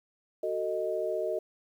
sine chord, D# diminished, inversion first, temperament just, 373.4 / 448 / 622.3 Hz, F#4 / A4 / D#5, +16 / +31 / 0 cents, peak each -34 / -34 / -31 dBFS, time 0.43-1.39 s, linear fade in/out 5 ms, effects 10-bit

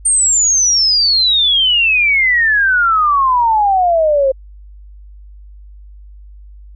sine exponential sweep, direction down, 8870 to 523.3 Hz, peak -9 dBFS, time 0.05-4.32 s, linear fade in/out 10 ms, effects added 50 Hz sine -34 dBFS peak until 6.75 s

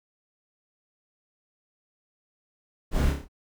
brown noise with echo, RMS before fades -23 dBFS, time 2.91-3.14 s, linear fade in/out 50 ms, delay 29 ms, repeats 5, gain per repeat -4 dB, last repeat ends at 3.285 s, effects none

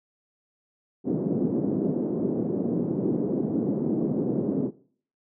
white band-pass noise, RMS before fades -26 dBFS, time 1.04-4.71 s, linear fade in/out 50 ms, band 160 to 370 Hz, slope 24 dB/octave, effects noise-tail reverb RT60 0.5 s tail -19 dB re dry

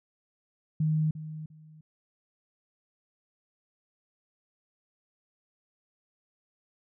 sine tone with echo, 155.56 Hz, D#3, in tune, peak -23 dBFS, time 0.8-1.11 s, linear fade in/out 5 ms, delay 350 ms, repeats 2, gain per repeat -13 dB, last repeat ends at 1.81 s, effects none

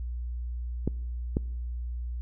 clicks, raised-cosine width 3 ms, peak -13 dBFS, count 2, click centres 0.876 / 1.369 s, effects noise-tail reverb RT60 1.0 s tail -25 dB re dry + added 60 Hz sine -31 dBFS peak until 2.21 s

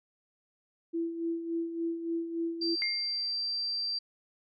sine tone with tremolo, 333.5 Hz, E4, 20 cents sharp, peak -28 dBFS, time 0.93-2.76 s, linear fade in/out 20 ms, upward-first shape sine, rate 3.5 Hz, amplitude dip 60%
sine tone, 4699 Hz, D8, in tune, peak -30 dBFS, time 2.61-3.99 s, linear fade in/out 10 ms
sine tone with exponential decay, 2121 Hz, C7, 23 cents sharp, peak -28 dBFS, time 2.82-3.33 s, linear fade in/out 0 ms, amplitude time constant 110 ms
effects none

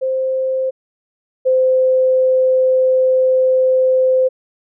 sine tone pair in turn, 523.3 / 517 Hz, C5 / C5, 0 / -21 cents, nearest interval unison, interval 21 cents, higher first, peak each -15 / -10 dBFS, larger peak second, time 0.01-0.71 / 1.45-4.29 s, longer second, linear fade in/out 20 ms, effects none

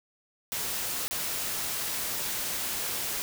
white noise with dropouts, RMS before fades -32 dBFS, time 0.52-3.22 s, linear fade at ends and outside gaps 0 ms, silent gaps 1.08-1.11 s, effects none

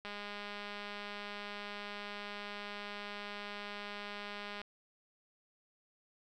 click train, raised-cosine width 0.3 ms, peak -28 dBFS, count 937, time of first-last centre 0.05-4.616 s, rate 205 Hz, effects none

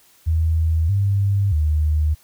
sine tone with pitch steps, 80.7 / 99.6 / 76.5 Hz, E2 / G2 / D#2, -36 / +28 / -29 cents, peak -15 dBFS, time 0.26-2.15 s, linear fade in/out 20 ms, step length 630 ms, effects white hiss -54 dBFS RMS until 2.23 s

